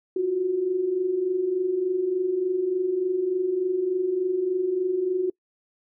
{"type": "tone pair together", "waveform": "sine", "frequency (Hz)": [346.6, 370], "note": ["F4", "F#4"], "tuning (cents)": [-13, 0], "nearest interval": "minor second", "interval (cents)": 113, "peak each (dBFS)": [-30, -22], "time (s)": [0.16, 5.3], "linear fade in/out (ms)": 5, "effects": ["noise-tail reverb RT60 0.1 s tail -25 dB re dry"]}